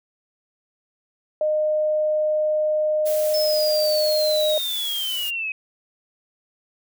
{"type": "tone", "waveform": "sine", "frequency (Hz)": 613, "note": "D#5", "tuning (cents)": -26, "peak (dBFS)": -18, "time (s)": [1.41, 4.58], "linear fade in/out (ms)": 2}
{"type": "noise", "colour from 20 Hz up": "blue", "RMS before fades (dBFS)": -32, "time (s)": [3.05, 5.31], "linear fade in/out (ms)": 20}
{"type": "linear sweep", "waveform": "sine", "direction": "down", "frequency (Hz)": [5280, 2519], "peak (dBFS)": -24, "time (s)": [3.34, 5.52], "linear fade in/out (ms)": 2}
{"effects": []}